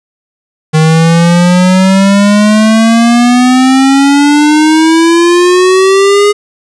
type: exponential sweep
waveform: square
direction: up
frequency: 155.56 to 415.3 Hz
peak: -4 dBFS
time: 0.73-6.33 s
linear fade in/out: 20 ms
effects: resampled to 22050 Hz + 7-bit